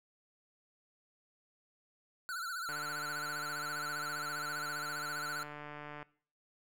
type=tone with vibrato; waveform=square; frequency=1420 Hz; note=F6; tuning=28 cents sharp; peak=-38 dBFS; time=2.29-5.43 s; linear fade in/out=0 ms; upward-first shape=sine; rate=15 Hz; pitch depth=110 cents each way
type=click train; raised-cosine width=0.5 ms; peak=-31 dBFS; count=495; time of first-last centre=2.69-6.028 s; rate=148 Hz
effects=noise-tail reverb RT60 0.5 s tail -21 dB re dry